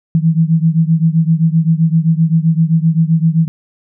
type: beating tone pair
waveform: sine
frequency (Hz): 160 / 167.7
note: D#3 / E3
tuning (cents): +49 / +30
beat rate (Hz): 7.7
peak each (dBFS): -11 / -13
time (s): 0.15-3.48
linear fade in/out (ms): 0
effects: none